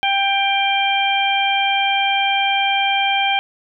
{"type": "harmonic tone", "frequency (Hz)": 790, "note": "G5", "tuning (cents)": 13, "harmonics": [1, 2, 3, 4], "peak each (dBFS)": [-18, -26, -20, -21], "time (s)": [0.03, 3.39], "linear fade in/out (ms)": 0, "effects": []}